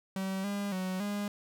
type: tone with pitch steps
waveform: 45% pulse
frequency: 191.4 / 201.9 / 186 / 204.6 Hz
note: G3 / G#3 / F#3 / G#3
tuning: -41 / -49 / +9 / -26 cents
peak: -32 dBFS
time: 0.16-1.28 s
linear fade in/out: 2 ms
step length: 280 ms
effects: none